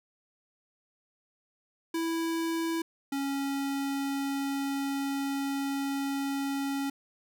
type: tone pair in turn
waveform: square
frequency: 329.6 / 276.6 Hz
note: E4 / C#4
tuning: 0 / -4 cents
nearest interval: minor third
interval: 304 cents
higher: first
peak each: -29 / -30 dBFS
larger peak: first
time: 1.94-2.82 / 3.12-6.9 s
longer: second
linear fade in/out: 5 ms
effects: none